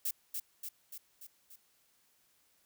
violet noise with echo, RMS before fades -34 dBFS, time 0.05-0.11 s, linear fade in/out 5 ms, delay 290 ms, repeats 5, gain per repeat -4 dB, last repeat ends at 1.56 s, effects white hiss -71 dBFS RMS until 2.65 s

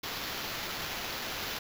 violet noise with sample-and-hold, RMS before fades -37 dBFS, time 0.03-1.59 s, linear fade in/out 5 ms, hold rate 8820 Hz, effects none

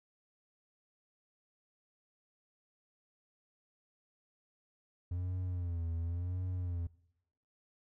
triangle tone with vibrato, 87.31 Hz, F2, in tune, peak -32 dBFS, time 5.11-6.87 s, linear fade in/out 5 ms, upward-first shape sine, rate 0.93 Hz, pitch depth 86 cents each way, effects noise-tail reverb RT60 0.8 s tail -21 dB re dry

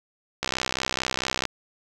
click train, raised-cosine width 0.2 ms, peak -7 dBFS, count 67, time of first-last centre 0.43-1.453 s, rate 64.5 Hz, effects none

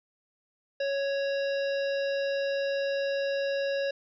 harmonic tone, 554.4 Hz, C#5, in tune, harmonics 1 / 3 / 5 / 7 / 9 / 10, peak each -27 / -37 / -41 / -44 / -46 / -51 dBFS, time 0.8-3.91 s, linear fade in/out 5 ms, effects none

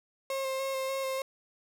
35% pulse tone with vibrato, 534 Hz, C5, 35 cents sharp, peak -29 dBFS, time 0.3-1.22 s, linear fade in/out 2 ms, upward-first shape square, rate 3.4 Hz, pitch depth 15 cents each way, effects none

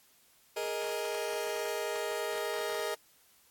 sawtooth chord, Ab suspended second, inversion none, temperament just, 415.3 / 467.2 / 623 Hz, Ab4 / Bb4 / Eb5, 0 / +4 / +2 cents, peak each -33 dBFS, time 0.56-2.95 s, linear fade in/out 10 ms, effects white hiss -64 dBFS RMS until 3.5 s + AAC 64 kbps

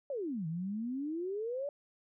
sine exponential two-way sweep, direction down then up, 587.3 to 155.56 to 587.3 Hz, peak -34 dBFS, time 0.1-1.69 s, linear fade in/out 2 ms, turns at 0.47 s, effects none

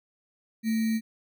sine tone with sample-and-hold, 222.6 Hz, A3, 20 cents sharp, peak -23 dBFS, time 0.63-1.01 s, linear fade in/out 50 ms, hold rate 2100 Hz, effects none

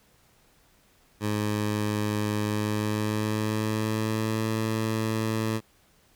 15% pulse tone with pitch glide, 105.5 to 110.55 Hz, G#2 to A2, +28 to +9 cents, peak -19 dBFS, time 1.2-5.61 s, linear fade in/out 50 ms, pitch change +81 cents, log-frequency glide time 2.47-4.48 s, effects pink hiss -62 dBFS RMS until 6.15 s

